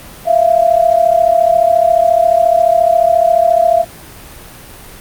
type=tone pair together; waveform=sine; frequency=659.3 / 693.6 Hz; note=E5 / F5; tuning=0 / -12 cents; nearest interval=minor second; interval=88 cents; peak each=-10 dBFS; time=0.25-3.85 s; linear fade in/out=50 ms; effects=pink hiss -34 dBFS RMS until 5 s + Opus 32 kbps